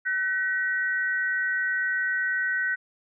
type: tone pair together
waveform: sine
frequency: 1512 / 1905 Hz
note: F#6 / A#6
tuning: +37 / +37 cents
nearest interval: major third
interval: 400 cents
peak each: -25 / -28 dBFS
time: 0.05-2.76 s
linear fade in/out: 20 ms
effects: none